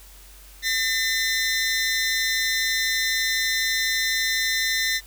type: tone pair together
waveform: 20% pulse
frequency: 1800 / 2022 Hz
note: A6 / B6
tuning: +39 / +40 cents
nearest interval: major second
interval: 201 cents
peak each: -19 dBFS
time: 0.62-5.01 s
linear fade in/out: 50 ms
effects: added 47 Hz sine -46 dBFS peak until 5.06 s + white hiss -49 dBFS RMS until 5.06 s